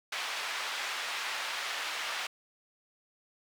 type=band-pass noise; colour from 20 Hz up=white; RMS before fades=-36 dBFS; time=0.12-2.27 s; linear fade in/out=5 ms; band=840 to 3100 Hz; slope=12 dB/octave; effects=none